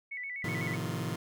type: tone with vibrato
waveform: sine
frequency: 2093 Hz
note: C7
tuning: in tune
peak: -36 dBFS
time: 0.11-0.76 s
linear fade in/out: 10 ms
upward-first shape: square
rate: 8 Hz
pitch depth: 94 cents each way
type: chord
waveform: sawtooth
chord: F dominant seventh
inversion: first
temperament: just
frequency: 109.13 / 130.96 / 157.15 / 174.61 Hz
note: A2 / C3 / Eb3 / F3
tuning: -14 / +2 / +18 / 0 cents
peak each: -34 dBFS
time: 0.44-1.16 s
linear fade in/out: 5 ms
effects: none